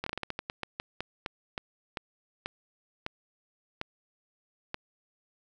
slowing click train, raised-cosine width 0.3 ms, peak -17 dBFS, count 19, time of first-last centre 0.04-4.744 s, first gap 24 ms, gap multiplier 1.24, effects none

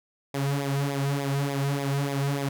sawtooth tone with flanger, 139.8 Hz, C#3, 15 cents sharp, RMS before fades -27 dBFS, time 0.34-2.49 s, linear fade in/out 5 ms, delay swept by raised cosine 0.68 to 3.58 ms, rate 3.4 Hz, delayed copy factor -0.7, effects none

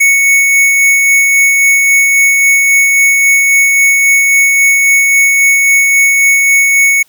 square tone with tremolo, 2217 Hz, C#7, in tune, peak -5 dBFS, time 0-7.03 s, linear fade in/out 10 ms, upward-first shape sine, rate 3.7 Hz, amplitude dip 25%, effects white hiss -50 dBFS RMS until 7.08 s

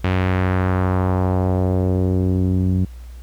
sawtooth tone with low-pass filter sweep, 92.5 Hz, F#2, in tune, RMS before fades -18 dBFS, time 0.04-2.85 s, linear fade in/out 5 ms, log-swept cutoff 2700 to 210 Hz, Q 1.5, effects added 60 Hz sine -33 dBFS peak until 3.22 s + pink hiss -52 dBFS RMS until 3.22 s

